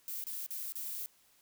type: noise with dropouts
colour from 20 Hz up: violet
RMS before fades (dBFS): -40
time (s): 0.08-1.06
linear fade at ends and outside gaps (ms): 0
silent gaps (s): 0.24-0.268 / 0.463-0.506 / 0.722-0.755
effects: white hiss -67 dBFS RMS until 1.41 s